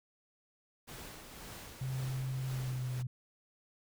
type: noise with tremolo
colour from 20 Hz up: pink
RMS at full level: -47 dBFS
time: 0.87-3.03 s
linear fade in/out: 20 ms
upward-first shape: sine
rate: 1.9 Hz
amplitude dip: 40%
type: tone with pitch glide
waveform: sine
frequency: 130.81 to 125.7 Hz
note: C3 to B2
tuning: 0 to +31 cents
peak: -34 dBFS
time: 1.81-3.07 s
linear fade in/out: 5 ms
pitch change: -69 cents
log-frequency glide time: 2.47-2.93 s
effects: none